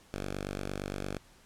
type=tone; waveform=5% pulse; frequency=48.69 Hz; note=G1; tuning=11 cents flat; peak=-24 dBFS; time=0.14-1.18 s; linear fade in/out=0 ms; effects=pink hiss -60 dBFS RMS until 1.45 s + low-pass 11000 Hz 12 dB/octave